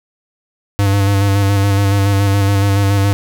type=tone with vibrato; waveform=square; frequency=99.5 Hz; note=G2; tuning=26 cents sharp; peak=-11 dBFS; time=0.79-3.13 s; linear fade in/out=0 ms; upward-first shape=square; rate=7.1 Hz; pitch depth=23 cents each way; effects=none